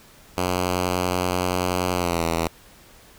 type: tone with pitch glide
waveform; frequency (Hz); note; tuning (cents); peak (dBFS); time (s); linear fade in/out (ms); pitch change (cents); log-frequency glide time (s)
5% pulse; 90.5 to 82.99; F#2 to E2; -38 to +12; -10; 0.37-2.48; 5; -150; 1.94-2.24
effects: pink hiss -50 dBFS RMS until 3.18 s